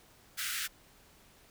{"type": "high-pass noise", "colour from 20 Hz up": "pink", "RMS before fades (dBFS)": -36, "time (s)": [0.37, 0.68], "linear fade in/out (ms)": 20, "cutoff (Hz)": 1300, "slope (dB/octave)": 96, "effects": ["pink hiss -61 dBFS RMS until 1.5 s"]}